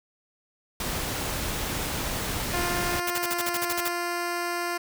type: noise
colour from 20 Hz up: pink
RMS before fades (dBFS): -30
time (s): 0.8-3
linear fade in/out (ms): 2
type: tone with pitch glide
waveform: 10% pulse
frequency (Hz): 351 to 348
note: F4 to F4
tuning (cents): +9 to -6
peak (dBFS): -19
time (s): 2.53-4.78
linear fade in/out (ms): 10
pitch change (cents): -15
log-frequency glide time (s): 3.18-3.29
type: noise bursts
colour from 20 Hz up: white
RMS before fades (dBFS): -29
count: 11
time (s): 3.07-3.885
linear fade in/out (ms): 5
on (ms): 35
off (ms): 43
effects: none

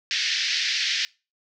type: band-pass noise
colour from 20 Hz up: white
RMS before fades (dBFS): -25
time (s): 0.11-1.05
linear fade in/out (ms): 0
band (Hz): 1700 to 5500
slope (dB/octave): 48
effects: noise-tail reverb RT60 0.3 s tail -24 dB re dry

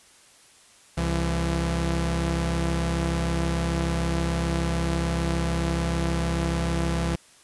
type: tone pair together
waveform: sawtooth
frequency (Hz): 66.75 / 168.2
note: C2 / E3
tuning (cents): +35 / +35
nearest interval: octave + major third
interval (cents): 1600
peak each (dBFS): -22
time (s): 0.97-7.16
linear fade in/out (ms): 10
effects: white hiss -54 dBFS RMS until 7.43 s + resampled to 24000 Hz

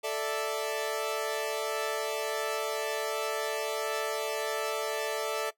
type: chord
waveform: sawtooth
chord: A suspended fourth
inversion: none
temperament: equal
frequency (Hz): 440 / 587.3 / 659.3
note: A4 / D5 / E5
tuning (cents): 0 / 0 / 0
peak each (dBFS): -29 / -31 / -32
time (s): 0.03-5.51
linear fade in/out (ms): 20
effects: noise-tail reverb RT60 0.1 s tail -18 dB re dry

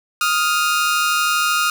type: tone pair together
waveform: sawtooth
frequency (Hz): 1247.3 / 1400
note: D#6 / F6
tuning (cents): +4 / +4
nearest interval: major second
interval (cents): 200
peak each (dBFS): -15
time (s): 0.21-1.7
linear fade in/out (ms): 2
effects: none

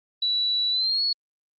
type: tone with pitch glide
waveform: sine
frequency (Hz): 3938 to 4369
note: B7 to C#8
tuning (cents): -6 to -26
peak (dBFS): -21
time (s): 0.22-1.13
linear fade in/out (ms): 5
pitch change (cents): +180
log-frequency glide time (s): 0.71-1.02
effects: Opus 48 kbps

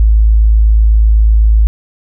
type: tone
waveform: sine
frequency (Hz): 54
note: A1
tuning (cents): -32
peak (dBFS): -4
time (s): 0-1.67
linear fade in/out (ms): 0
effects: none

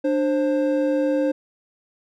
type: tone pair together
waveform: triangle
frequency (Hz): 296.9 / 529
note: D4 / C5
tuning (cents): +19 / +19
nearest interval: minor seventh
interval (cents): 1000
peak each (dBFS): -19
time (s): 0.04-1.32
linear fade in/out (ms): 10
effects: none

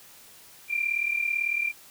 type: tone pair together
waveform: sine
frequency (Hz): 2349 / 2387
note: D7 / D7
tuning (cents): 0 / +28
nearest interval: unison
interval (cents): 28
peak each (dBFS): -29 / -26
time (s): 0.68-1.73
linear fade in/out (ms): 50
effects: white hiss -51 dBFS RMS until 1.9 s

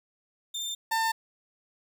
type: tone pair in turn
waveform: 30% pulse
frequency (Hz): 3593 / 898.2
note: A7 / A5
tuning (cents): +36 / +35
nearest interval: 2 octaves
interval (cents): 2401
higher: first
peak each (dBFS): -29 / -22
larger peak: second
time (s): 0.54-0.75 / 0.91-1.12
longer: neither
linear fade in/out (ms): 10
effects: none

